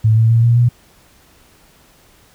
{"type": "tone with pitch steps", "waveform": "sine", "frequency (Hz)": [110, 112.57, 115.2, 117.9, 120.65], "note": ["A2", "A2", "A#2", "A#2", "B2"], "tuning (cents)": [0, 40, -20, 20, -40], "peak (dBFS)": -8, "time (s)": [0.04, 0.69], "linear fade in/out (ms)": 10, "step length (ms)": 130, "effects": ["pink hiss -50 dBFS RMS until 2.34 s"]}